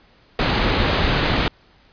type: low-pass noise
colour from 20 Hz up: pink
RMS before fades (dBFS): -19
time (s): 0.39-1.48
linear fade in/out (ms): 2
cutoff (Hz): 4500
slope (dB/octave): 48
effects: pink hiss -54 dBFS RMS until 1.92 s + resampled to 11025 Hz